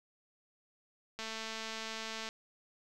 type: click train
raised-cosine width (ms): 0.2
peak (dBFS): -24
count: 245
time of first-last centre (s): 1.19-2.289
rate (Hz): 222
effects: none